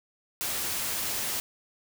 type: noise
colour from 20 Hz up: white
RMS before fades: -31 dBFS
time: 0.41-1.4 s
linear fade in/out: 0 ms
effects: none